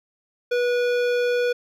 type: tone with hard clipping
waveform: sine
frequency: 487.4 Hz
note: B4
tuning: 23 cents flat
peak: -21 dBFS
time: 0.51-1.53 s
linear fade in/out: 10 ms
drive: 15 dB
effects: none